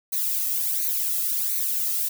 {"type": "noise with flanger", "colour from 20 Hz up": "violet", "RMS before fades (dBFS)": -25, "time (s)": [0.12, 2.09], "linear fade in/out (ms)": 10, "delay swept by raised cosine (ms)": [0.47, 1.57], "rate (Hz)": 1.4, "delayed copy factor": 0.7, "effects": []}